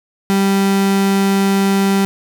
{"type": "tone", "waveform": "35% pulse", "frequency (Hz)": 196, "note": "G3", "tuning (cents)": 0, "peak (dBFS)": -10, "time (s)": [0.3, 2.05], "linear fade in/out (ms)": 0, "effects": []}